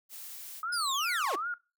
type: noise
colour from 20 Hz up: blue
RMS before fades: -44 dBFS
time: 0.09-0.63 s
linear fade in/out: 50 ms
type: tone with vibrato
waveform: sine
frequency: 1244.5 Hz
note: D#6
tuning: in tune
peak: -31 dBFS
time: 0.63-1.54 s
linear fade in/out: 2 ms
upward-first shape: sine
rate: 2.6 Hz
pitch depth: 260 cents each way
type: linear sweep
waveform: 30% pulse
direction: down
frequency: 5140 to 271.4 Hz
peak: -28 dBFS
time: 0.72-1.36 s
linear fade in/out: 10 ms
effects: noise-tail reverb RT60 0.3 s tail -22 dB re dry